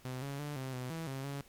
sawtooth tone with pitch steps, 128.1 / 139.7 / 147 / 131.5 / 126.7 / 163.4 / 134.3 / 140.4 Hz, C3 / C#3 / D3 / C3 / B2 / E3 / C3 / C#3, -36 / +14 / +2 / +9 / +45 / -15 / +46 / +22 cents, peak -34 dBFS, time 0.05-1.41 s, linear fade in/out 0 ms, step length 170 ms, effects pink hiss -61 dBFS RMS until 1.48 s + MP3 96 kbps

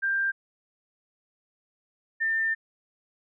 sine tone pair in turn, 1586 / 1796.8 Hz, G6 / A6, +20 / +36 cents, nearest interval major second, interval 216 cents, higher second, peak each -23 dBFS, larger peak neither, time 0.02-0.32 / 2.2-2.55 s, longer second, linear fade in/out 20 ms, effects none

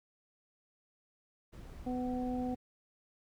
brown noise, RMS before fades -48 dBFS, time 1.52-2.56 s, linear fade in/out 20 ms
harmonic tone, 250.2 Hz, B3, 23 cents sharp, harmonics 1 / 2 / 3, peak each -34 / -42 / -42 dBFS, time 1.86-2.55 s, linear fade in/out 10 ms
effects none

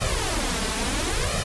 pink noise with flanger, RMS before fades -25 dBFS, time 0-1.44 s, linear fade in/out 20 ms, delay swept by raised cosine 1.6 to 4.6 ms, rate 0.73 Hz, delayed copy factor +0.8, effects resampled to 24000 Hz

